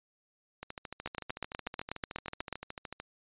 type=two click trains; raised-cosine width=0.3 ms; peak=-24 / -18 dBFS; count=33 / 13; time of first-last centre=0.63-3 / 1.06-2.527 s; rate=13.5 / 8.18 Hz; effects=resampled to 8000 Hz